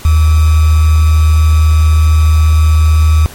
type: tone with sample-and-hold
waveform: sine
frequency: 78 Hz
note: D#2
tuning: 5 cents sharp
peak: -4 dBFS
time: 0.05-3.26 s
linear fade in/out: 0 ms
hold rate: 1225 Hz
effects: pink hiss -32 dBFS RMS until 3.34 s + MP3 64 kbps